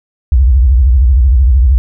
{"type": "tone with vibrato", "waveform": "sine", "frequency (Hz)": 63.7, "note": "C2", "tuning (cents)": -46, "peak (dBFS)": -4, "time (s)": [0.32, 1.78], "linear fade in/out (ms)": 0, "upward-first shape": "sine", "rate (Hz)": 13, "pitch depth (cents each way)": 230, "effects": []}